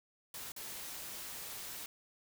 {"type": "noise with dropouts", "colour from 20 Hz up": "white", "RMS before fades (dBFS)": -45, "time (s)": [0.34, 1.86], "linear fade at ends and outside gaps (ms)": 2, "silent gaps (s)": [0.52, 0.563], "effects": []}